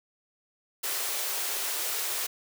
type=high-pass noise; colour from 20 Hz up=white; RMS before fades=-31 dBFS; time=0.83-2.27 s; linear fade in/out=10 ms; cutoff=350 Hz; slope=48 dB/octave; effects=none